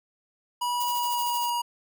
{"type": "tone with pitch glide", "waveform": "square", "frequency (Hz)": [972, 955.9], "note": ["B5", "A#5"], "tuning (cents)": [-28, 43], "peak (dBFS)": -26, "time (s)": [0.61, 1.62], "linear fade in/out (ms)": 10, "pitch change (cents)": -29, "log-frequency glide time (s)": [0.73, 1.51]}
{"type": "noise with tremolo", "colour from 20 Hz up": "violet", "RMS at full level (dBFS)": -33, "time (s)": [0.8, 1.5], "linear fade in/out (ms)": 5, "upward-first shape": "sine", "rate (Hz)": 13, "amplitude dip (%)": 65}
{"effects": []}